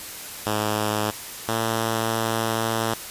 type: tone pair in turn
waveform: 5% pulse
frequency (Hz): 106.4 / 112.73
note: G#2 / A2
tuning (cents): +42 / +42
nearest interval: minor second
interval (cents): 100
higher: second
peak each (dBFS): -11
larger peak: neither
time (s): 0.46-1.11 / 1.48-2.94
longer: second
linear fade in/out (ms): 5
effects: white hiss -36 dBFS RMS until 3.1 s + resampled to 32000 Hz